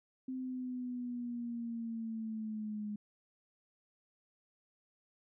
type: linear sweep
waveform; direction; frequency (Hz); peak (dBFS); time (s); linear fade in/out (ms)
sine; down; 260 to 207.7; -37; 0.28-2.96; 5
effects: none